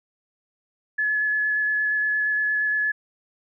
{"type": "tone with vibrato", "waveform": "sine", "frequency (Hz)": 1709, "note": "G#6", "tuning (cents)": 49, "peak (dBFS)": -20, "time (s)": [0.98, 2.92], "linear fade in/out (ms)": 10, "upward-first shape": "square", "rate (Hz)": 8.6, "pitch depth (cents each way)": 8, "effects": []}